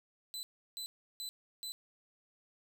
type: tone bursts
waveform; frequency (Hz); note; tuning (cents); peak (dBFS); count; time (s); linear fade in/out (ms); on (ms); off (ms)
sawtooth; 4014; B7; +27; -37; 4; 0.34-1.72; 0; 90; 340
effects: none